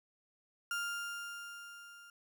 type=tone with level ramp; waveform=35% pulse; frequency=1400 Hz; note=F6; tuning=4 cents sharp; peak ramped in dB=-32 to -52 dBFS; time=0.71-2.1 s; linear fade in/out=2 ms; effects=none